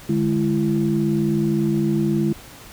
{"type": "tone cluster", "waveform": "sine", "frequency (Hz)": [149.4, 208.7, 336.3], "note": ["D3", "G#3", "E4"], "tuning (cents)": [30, 9, 35], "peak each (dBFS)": [-22, -20, -21], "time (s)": [0.09, 2.33], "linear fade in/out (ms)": 5, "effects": ["tanh soft clip ceiling -8 dBFS", "pink hiss -42 dBFS RMS until 2.72 s"]}